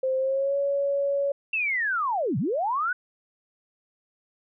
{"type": "tone with pitch glide", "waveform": "sine", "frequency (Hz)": [523.3, 560.9], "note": ["C5", "C#5"], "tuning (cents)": [0, 20], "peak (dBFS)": -22, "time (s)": [0.03, 1.32], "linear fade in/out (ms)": 5, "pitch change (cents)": 120, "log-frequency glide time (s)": [0.17, 0.56]}
{"type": "linear two-way sweep", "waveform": "sine", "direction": "down then up", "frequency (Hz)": [2715, 113.9, 1520], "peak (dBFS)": -23, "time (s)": [1.53, 2.93], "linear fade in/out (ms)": 5, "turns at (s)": 2.38}
{"effects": []}